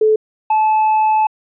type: tone pair in turn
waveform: sine / triangle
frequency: 433.2 / 866.4 Hz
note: A4 / A5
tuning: -27 / -27 cents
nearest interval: octave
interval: 1200 cents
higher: second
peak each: -9 dBFS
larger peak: neither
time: 0.01-0.16 / 0.5-1.27 s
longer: second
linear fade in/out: 5 ms
effects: resampled to 8000 Hz